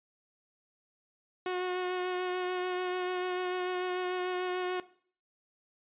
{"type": "tone with vibrato", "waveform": "sawtooth", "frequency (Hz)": 364.1, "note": "F#4", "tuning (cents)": -28, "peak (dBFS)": -27, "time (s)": [1.46, 4.8], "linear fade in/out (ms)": 2, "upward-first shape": "sine", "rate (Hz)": 6.8, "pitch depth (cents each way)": 16, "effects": ["noise-tail reverb RT60 0.5 s tail -17 dB re dry", "resampled to 8000 Hz"]}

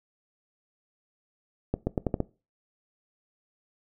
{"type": "accelerating click train", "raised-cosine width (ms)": 2, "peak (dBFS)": -12, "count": 6, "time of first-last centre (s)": [1.74, 2.203], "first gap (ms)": 130, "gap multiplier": 0.83, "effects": ["noise-tail reverb RT60 0.3 s tail -20 dB re dry"]}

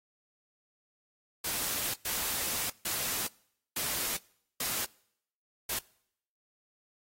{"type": "noise bursts at uneven times", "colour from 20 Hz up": "white", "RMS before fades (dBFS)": -33, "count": 6, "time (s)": [[1.44, 1.94], [2.05, 2.7], [2.85, 3.27], [3.76, 4.17], [4.6, 4.85], [5.69, 5.79]], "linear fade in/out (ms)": 5, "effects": ["noise-tail reverb RT60 0.7 s tail -24 dB re dry", "AAC 48 kbps"]}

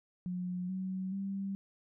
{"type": "tone with pitch steps", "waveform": "sine", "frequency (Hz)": [180.2, 187.85, 195.83], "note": ["F#3", "F#3", "G3"], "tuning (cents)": [-45, 26, -1], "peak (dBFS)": -34, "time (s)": [0.26, 1.55], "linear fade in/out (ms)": 0, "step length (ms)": 430, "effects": []}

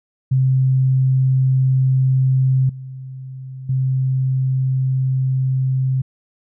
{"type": "tone with level steps", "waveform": "sine", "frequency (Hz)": 131.2, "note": "C3", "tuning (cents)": 5, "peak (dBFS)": [-12, -29, -15], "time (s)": [0.31, 6.02], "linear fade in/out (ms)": 10, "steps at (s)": [2.69, 3.69], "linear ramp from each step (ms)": 5, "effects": []}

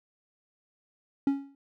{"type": "tone with exponential decay", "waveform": "triangle", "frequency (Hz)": 277.2, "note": "C#4", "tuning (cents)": 0, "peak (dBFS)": -17, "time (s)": [1.27, 1.55], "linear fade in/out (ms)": 2, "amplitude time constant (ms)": 60, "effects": []}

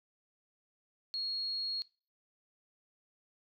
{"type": "tone", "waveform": "sine", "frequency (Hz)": 4300, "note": "C8", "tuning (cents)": 47, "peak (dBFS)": -34, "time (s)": [1.14, 1.82], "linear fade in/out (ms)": 0, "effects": ["noise-tail reverb RT60 0.3 s tail -18 dB re dry"]}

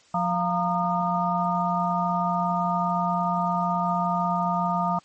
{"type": "tone cluster", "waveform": "sine", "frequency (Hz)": [177.5, 695, 922, 1222], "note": ["F3", "F5", "A#5", "D#6"], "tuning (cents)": [28, -9, -19, -32], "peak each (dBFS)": -27, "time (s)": [0.14, 4.99], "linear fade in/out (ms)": 5, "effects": ["white hiss -57 dBFS RMS until 5.04 s", "MP3 32 kbps"]}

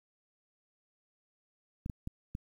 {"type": "clicks", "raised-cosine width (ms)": 5, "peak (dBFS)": -25, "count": 4, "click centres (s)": [1.861, 1.898, 2.074, 2.351], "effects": ["10-bit"]}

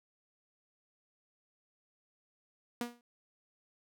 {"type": "tone with exponential decay", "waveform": "sawtooth", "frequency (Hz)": 239.7, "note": "A#3", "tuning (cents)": 48, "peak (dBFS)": -27, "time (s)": [2.81, 3.01], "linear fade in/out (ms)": 2, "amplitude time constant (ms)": 43, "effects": []}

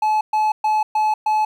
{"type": "tone bursts", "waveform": "triangle", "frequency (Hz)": 859, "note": "A5", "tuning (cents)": -42, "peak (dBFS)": -13, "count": 5, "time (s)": [0.02, 1.45], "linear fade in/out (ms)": 5, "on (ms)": 190, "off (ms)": 120, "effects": ["9-bit"]}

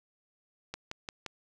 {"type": "click train", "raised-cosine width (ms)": 0.2, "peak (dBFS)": -20, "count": 4, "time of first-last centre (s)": [0.74, 1.263], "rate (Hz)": 5.74, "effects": []}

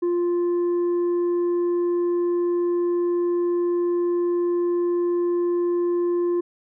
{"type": "tone with tanh clipping", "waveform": "triangle", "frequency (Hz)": 349.2, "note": "F4", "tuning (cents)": 0, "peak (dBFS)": -20, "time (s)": [0.02, 6.41], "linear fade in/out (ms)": 10, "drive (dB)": 8, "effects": []}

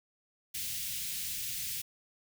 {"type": "band-stop noise", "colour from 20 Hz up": "white", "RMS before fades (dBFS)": -37, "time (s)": [0.54, 1.82], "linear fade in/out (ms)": 10, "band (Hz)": [180, 2200], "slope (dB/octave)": 24, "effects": []}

